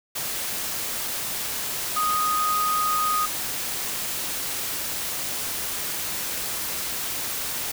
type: tone in noise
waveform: sine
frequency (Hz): 1244.5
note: D#6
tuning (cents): 0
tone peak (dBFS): -21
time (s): 1.96-3.26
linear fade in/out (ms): 10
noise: white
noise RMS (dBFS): -29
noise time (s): 0.15-7.72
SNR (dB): +5
effects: none